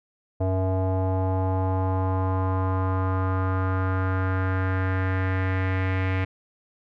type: tone with low-pass filter sweep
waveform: square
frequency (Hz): 94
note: F#2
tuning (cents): +28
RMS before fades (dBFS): -24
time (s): 0.4-6.25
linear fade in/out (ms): 10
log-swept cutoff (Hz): 670 to 2200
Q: 3.2
effects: none